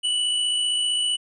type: tone with amplitude modulation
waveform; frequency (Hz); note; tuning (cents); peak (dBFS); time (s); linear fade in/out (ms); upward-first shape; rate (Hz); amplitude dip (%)
square; 2960; F#7; 0; -20; 0.03-1.17; 20; sine; 55.4; 30
effects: resampled to 24000 Hz